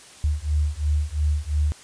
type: beating tone pair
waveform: sine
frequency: 73.42 / 76.32 Hz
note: D2 / D#2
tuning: 0 / -33 cents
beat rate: 2.9 Hz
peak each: -23 dBFS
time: 0.24-1.72 s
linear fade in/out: 0 ms
effects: white hiss -46 dBFS RMS until 1.83 s + resampled to 22050 Hz